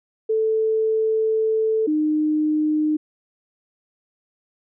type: tone pair in turn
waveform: sine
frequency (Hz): 440 / 305.9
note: A4 / D#4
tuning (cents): 0 / -29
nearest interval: tritone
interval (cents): 629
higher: first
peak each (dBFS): -17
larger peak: neither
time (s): 0.29-1.87 / 1.87-2.97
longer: first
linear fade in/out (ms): 10
effects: none